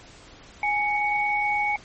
sine tone pair together, 830.6 / 2231 Hz, G#5 / C#7, 0 / +11 cents, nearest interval octave + perfect fourth, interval 1711 cents, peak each -24 dBFS, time 0.63-1.76 s, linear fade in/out 2 ms, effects pink hiss -48 dBFS RMS until 1.84 s + MP3 32 kbps

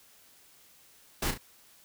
pink noise with echo, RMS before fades -30 dBFS, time 1.22-1.31 s, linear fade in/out 5 ms, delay 34 ms, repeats 2, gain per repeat -7 dB, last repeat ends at 1.378 s, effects white hiss -59 dBFS RMS until 1.84 s

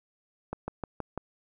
slowing click train, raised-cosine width 1 ms, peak -19 dBFS, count 5, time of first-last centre 0.53-1.177 s, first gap 150 ms, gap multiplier 1.05, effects none

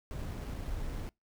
brown noise with sample-and-hold, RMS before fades -38 dBFS, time 0.11-1.09 s, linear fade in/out 0 ms, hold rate 7350 Hz, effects noise-tail reverb RT60 0.2 s tail -26 dB re dry

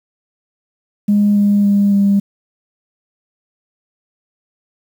sine tone with pitch steps, 205.7 / 203.7 / 201.7 / 199.73 Hz, G#3 / G#3 / G3 / G3, -16 / -33 / +50 / +33 cents, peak -8 dBFS, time 1.08-2.2 s, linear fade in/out 10 ms, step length 280 ms, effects tanh soft clip ceiling -5 dBFS + 7-bit

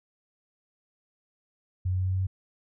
sine tone with pitch steps, 91.8 / 92.33 / 92.87 / 93.4 / 93.95 / 94.49 Hz, F#2 / F#2 / F#2 / F#2 / F#2 / F#2, -13 / -3 / +7 / +17 / +27 / +37 cents, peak -24 dBFS, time 1.85-2.27 s, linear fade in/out 10 ms, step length 70 ms, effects none

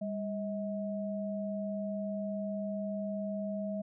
sine tone pair together, 200.6 / 637 Hz, G3 / D#5, +40 / +41 cents, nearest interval octave + minor sixth, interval 2001 cents, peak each -35 / -37 dBFS, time 0.01-3.82 s, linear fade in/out 10 ms, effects none

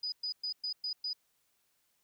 sine tone bursts, 4960 Hz, D#8, 6 cents flat, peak -33 dBFS, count 6, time 0.03-1.132 s, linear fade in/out 5 ms, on 92 ms, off 110 ms, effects white hiss -75 dBFS RMS until 2.03 s

